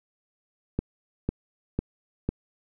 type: click train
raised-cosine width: 3 ms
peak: -12 dBFS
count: 4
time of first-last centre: 0.79-2.29 s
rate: 2 Hz
effects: none